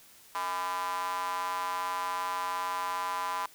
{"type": "tone with high-pass filter", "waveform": "square", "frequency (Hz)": 91.3, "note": "F#2", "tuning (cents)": -23, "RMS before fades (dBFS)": -33, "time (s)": [0.35, 3.46], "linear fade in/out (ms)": 0, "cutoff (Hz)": 1000, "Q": 5.5, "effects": ["white hiss -56 dBFS RMS until 3.54 s"]}